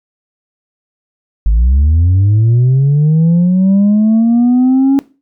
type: linear sweep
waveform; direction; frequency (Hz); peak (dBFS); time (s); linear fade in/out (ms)
sine; up; 48.98 to 277.2; -4; 1.46-4.99; 0
effects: noise-tail reverb RT60 0.3 s tail -20 dB re dry + tanh soft clip ceiling -5 dBFS